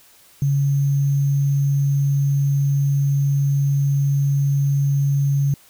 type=tone with sample-and-hold; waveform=sine; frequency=140 Hz; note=C#3; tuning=18 cents sharp; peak=-15 dBFS; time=0.42-5.54 s; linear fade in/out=2 ms; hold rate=6300 Hz; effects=white hiss -51 dBFS RMS until 5.69 s